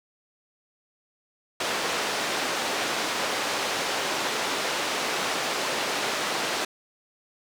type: band-pass noise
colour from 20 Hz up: pink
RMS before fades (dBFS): -28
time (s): 1.6-6.65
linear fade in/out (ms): 5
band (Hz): 410 to 6100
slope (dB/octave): 12
effects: none